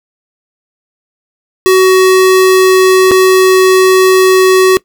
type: tone with dropouts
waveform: square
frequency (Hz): 374.9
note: F#4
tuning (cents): +23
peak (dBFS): -4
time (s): 1.66-4.77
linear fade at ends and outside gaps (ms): 0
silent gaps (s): 3.111-3.116
effects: noise-tail reverb RT60 0.1 s tail -20 dB re dry